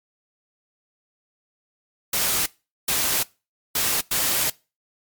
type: noise bursts at uneven times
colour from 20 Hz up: white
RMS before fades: -22 dBFS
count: 4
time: 2.13-2.46 / 2.88-3.23 / 3.75-4.01 / 4.11-4.5 s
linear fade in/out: 5 ms
effects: noise-tail reverb RT60 0.3 s tail -23 dB re dry + MP3 96 kbps